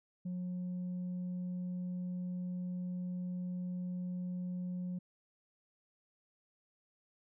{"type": "tone", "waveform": "sine", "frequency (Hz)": 180, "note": "F#3", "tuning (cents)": -47, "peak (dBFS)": -34, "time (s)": [0.25, 4.99], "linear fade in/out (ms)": 10, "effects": ["tanh soft clip ceiling -35 dBFS"]}